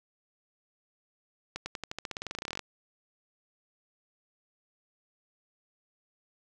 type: accelerating click train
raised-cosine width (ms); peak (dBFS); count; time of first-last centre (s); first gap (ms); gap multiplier
0.2; -18; 22; 1.56-2.593; 100; 0.92
effects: none